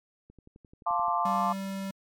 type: click train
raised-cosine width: 3 ms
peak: -39 dBFS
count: 10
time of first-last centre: 0.3-1.083 s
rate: 11.5 Hz
type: chord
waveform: sine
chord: D minor seventh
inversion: first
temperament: equal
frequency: 698.5 / 880 / 1046.5 / 1174.7 Hz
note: F5 / A5 / C6 / D6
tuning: 0 / 0 / 0 / 0 cents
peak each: -30 dBFS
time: 0.86-1.53 s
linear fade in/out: 10 ms
type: tone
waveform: square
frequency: 194.3 Hz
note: G3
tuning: 15 cents flat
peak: -33 dBFS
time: 1.25-1.91 s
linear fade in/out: 5 ms
effects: MP3 96 kbps